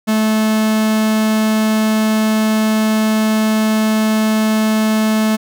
45% pulse tone, 217.5 Hz, A3, 20 cents flat, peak -12 dBFS, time 0.07-5.37 s, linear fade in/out 20 ms, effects none

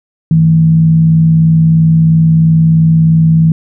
sine tone with frequency modulation, 161.2 Hz, E3, 38 cents flat, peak -4 dBFS, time 0.31-3.52 s, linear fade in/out 2 ms, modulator 63 Hz, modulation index 0.27, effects none

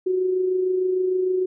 sine tone with amplitude modulation, 370 Hz, F#4, in tune, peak -17 dBFS, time 0.06-1.46 s, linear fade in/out 10 ms, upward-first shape sine, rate 26.6 Hz, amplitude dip 40%, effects none

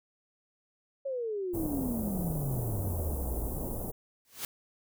sine exponential sweep, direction down, 558 to 51.5 Hz, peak -31 dBFS, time 1.05-3.48 s, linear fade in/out 10 ms
pink band-stop noise, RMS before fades -36 dBFS, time 1.53-3.92 s, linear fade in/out 20 ms, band 730 to 11000 Hz, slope 24 dB/octave
white noise with exponential growth, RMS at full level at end -33 dBFS, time 4.25-4.45 s, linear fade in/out 1 ms, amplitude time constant 43 ms
effects none

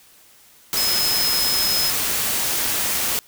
sine tone in noise, 5130 Hz, E8, 48 cents flat, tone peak -20 dBFS, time 0.77-1.9 s, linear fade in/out 0 ms, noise white, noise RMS -22 dBFS, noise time 0.73-3.19 s, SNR -1 dB, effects white hiss -51 dBFS RMS until 3.27 s

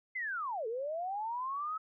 sine linear two-way sweep, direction down then up, 2100 to 429.8 to 1299 Hz, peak -34 dBFS, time 0.15-1.78 s, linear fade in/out 10 ms, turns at 0.67 s, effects none

